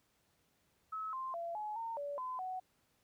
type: tone with pitch steps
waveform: sine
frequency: 1291 / 1048 / 680 / 847 / 913 / 574 / 1019 / 744 Hz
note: E6 / C6 / F5 / G#5 / A#5 / D5 / C6 / F#5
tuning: -37 / +2 / -46 / +34 / -36 / -40 / -46 / +9 cents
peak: -38 dBFS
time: 0.92-2.6 s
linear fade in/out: 10 ms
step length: 210 ms
effects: pink hiss -75 dBFS RMS until 3.03 s + high-pass 60 Hz 12 dB/octave